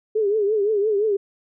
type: tone with vibrato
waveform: sine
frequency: 417.8 Hz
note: G#4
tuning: 10 cents sharp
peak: -17 dBFS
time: 0.15-1.17 s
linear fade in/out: 10 ms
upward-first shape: triangle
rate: 5.8 Hz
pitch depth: 120 cents each way
effects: none